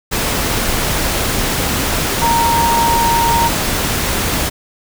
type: tone in noise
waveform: sine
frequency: 930 Hz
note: A#5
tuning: 4 cents flat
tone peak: -12 dBFS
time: 2.21-3.49 s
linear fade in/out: 20 ms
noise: pink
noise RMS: -17 dBFS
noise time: 0.11-4.5 s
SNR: +2 dB
effects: none